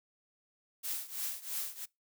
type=noise with tremolo; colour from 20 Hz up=blue; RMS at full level=-35 dBFS; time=0.83-1.86 s; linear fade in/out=20 ms; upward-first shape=triangle; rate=3 Hz; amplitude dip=90%; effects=noise-tail reverb RT60 0.2 s tail -24 dB re dry